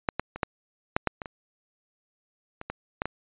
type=clicks; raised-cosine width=0.5 ms; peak=-8 / -11 / -21 / -9 / -7 / -8 / -20 / -22 / -22 / -17 / -11 / -14 dBFS; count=12; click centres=0.088 / 0.196 / 0.36 / 0.432 / 0.965 / 1.073 / 1.218 / 1.258 / 2.614 / 2.7 / 3.019 / 3.056 s; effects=resampled to 8000 Hz